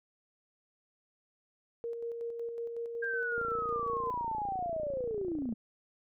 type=tone with tremolo; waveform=sine; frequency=466.7 Hz; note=A#4; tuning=2 cents sharp; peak=-34 dBFS; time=1.84-4.1 s; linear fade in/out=0 ms; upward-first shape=square; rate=5.4 Hz; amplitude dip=35%
type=linear sweep; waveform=sine; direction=down; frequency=1611 to 210 Hz; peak=-32 dBFS; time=3.02-5.54 s; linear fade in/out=10 ms
type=click train; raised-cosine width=2 ms; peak=-32 dBFS; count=63; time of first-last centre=3.38-5.525 s; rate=28.9 Hz
effects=none